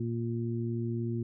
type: harmonic tone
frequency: 116.6 Hz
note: A#2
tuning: 1 cent sharp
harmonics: 1 / 2 / 3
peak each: -32 / -35 / -37 dBFS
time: 0-1.23 s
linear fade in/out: 5 ms
effects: none